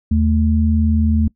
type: tone pair together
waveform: sine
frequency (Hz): 79.69 / 220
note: D#2 / A3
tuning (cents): +42 / 0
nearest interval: octave + tritone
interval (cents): 1758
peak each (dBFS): -14 / -16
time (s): 0.11-1.28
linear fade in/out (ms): 5
effects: noise-tail reverb RT60 0.1 s tail -22 dB re dry